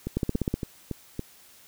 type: two click trains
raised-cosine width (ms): 3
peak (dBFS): -12 / -17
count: 7 / 5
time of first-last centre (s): 0.17-0.54 / 0.07-1.194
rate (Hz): 16.2 / 3.56
effects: white hiss -54 dBFS RMS until 1.67 s